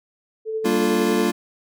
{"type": "tone with tremolo", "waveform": "sine", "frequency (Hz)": 440, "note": "A4", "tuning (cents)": 0, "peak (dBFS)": -21, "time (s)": [0.45, 1.3], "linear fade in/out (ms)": 50, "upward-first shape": "sine", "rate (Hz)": 11, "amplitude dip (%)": 40}
{"type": "chord", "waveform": "square", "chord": "G minor seventh", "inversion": "none", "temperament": "equal", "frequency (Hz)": [196, 233.1, 293.7, 349.2], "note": ["G3", "Bb3", "D4", "F4"], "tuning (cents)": [0, 0, 0, 0], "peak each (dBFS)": [-26, -24, -27, -23], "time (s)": [0.64, 1.32], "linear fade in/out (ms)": 20}
{"effects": []}